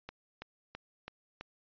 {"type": "click train", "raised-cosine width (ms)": 0.3, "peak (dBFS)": -26, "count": 5, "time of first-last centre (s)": [0.09, 1.41], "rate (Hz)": 3.03, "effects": ["resampled to 11025 Hz"]}